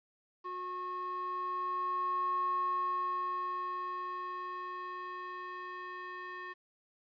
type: tone with band-pass filter sweep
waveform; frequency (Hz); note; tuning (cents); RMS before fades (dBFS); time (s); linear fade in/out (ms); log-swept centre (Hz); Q
square; 363.6; F#4; -30; -37; 0.44-6.54; 20; 930 to 1500; 8.2
effects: resampled to 11025 Hz + 11-bit